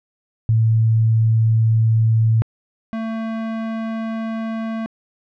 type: tone pair in turn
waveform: sine / square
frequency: 112 / 224 Hz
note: A2 / A3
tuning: +31 / +31 cents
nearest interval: octave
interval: 1200 cents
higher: second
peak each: -12 / -23 dBFS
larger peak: first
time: 0.49-2.42 / 2.93-4.86 s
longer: neither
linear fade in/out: 0 ms
effects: low-pass 2000 Hz 12 dB/octave